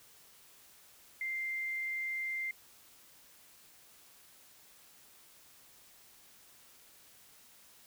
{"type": "tone", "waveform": "sine", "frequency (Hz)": 2093, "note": "C7", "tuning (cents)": 0, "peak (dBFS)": -34, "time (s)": [1.21, 2.51], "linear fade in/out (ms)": 2, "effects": ["white hiss -60 dBFS RMS until 7.86 s"]}